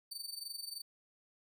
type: tone with amplitude modulation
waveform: sawtooth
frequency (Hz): 4570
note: D8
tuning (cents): -48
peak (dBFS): -36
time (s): 0.11-0.82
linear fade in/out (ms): 10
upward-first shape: sine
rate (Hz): 23.1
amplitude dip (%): 80
effects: none